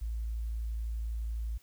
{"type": "tone", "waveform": "sine", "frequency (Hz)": 56, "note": "A1", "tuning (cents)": 31, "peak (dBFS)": -32, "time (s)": [0.01, 1.58], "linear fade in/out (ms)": 10, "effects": ["white hiss -64 dBFS RMS until 1.62 s"]}